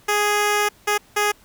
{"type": "tone bursts at uneven times", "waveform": "10% pulse", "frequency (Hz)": 415.3, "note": "G#4", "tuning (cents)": 0, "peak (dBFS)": -9, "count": 3, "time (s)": [[0.08, 0.69], [0.87, 0.98], [1.16, 1.32]], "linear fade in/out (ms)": 10, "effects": ["pink hiss -53 dBFS RMS until 1.44 s"]}